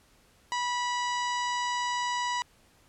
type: harmonic tone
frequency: 978 Hz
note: B5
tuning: 17 cents flat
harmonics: 1 / 2 / 3 / 4 / 5 / 6 / 7 / 8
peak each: -29 / -35 / -39 / -41 / -43 / -45 / -46 / -47 dBFS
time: 0.52-2.42 s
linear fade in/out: 0 ms
effects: pink hiss -62 dBFS RMS until 2.88 s + low-pass 12000 Hz 12 dB/octave